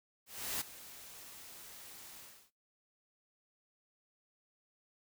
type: noise with ADSR envelope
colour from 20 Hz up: white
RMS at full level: -36 dBFS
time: 0.26-2.51 s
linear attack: 350 ms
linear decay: 10 ms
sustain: -16 dB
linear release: 330 ms
effects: noise-tail reverb RT60 0.2 s tail -20 dB re dry